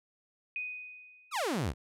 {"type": "tone with exponential decay", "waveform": "sine", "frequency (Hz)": 2493, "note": "D#7", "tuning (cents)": 3, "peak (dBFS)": -32, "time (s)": [0.56, 1.62], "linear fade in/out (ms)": 1, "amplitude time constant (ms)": 230}
{"type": "exponential sweep", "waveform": "sawtooth", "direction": "down", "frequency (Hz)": [1400, 54], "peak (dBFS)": -26, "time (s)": [1.31, 1.74], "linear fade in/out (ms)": 50}
{"effects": ["low-pass 12000 Hz 12 dB/octave"]}